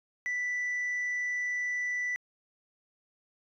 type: tone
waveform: sine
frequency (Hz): 1975.5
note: B6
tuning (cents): 0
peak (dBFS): -27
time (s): 0.26-2.16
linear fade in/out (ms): 0
effects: tanh soft clip ceiling -28 dBFS